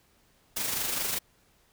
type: noise with amplitude modulation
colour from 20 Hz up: white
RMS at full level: -29 dBFS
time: 0.56-1.19 s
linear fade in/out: 10 ms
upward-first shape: sine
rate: 24.8 Hz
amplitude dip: 40%
effects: pink hiss -65 dBFS RMS until 1.72 s